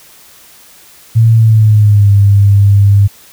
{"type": "tone with pitch glide", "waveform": "sine", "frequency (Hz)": [113.3, 100.36], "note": ["A#2", "G2"], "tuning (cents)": [-49, 41], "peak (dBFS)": -3, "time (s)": [1.15, 3.08], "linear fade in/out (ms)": 20, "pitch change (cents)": -210, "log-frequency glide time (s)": [1.36, 2.11], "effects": ["white hiss -40 dBFS RMS until 3.32 s"]}